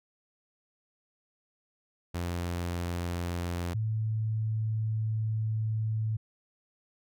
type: tone pair in turn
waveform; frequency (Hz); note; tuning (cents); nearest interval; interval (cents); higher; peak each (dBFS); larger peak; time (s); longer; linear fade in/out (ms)
sawtooth / sine; 87 / 109.75; F2 / A2; -6 / -4; major third; 402; second; -27; neither; 2.14-3.74 / 3.74-6.17; second; 10
effects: none